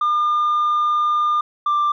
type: tone pair in turn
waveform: sine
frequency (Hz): 1206 / 1182.5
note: D6 / D6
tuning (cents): +46 / +12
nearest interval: unison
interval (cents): 34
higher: first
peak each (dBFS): -13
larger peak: neither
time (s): 0.01-1.41 / 1.66-1.92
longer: first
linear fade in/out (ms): 5
effects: tanh soft clip ceiling -14 dBFS